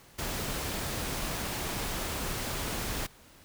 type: noise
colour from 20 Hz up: pink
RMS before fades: -34 dBFS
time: 0.18-3.07 s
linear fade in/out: 10 ms
effects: pink hiss -56 dBFS RMS until 3.44 s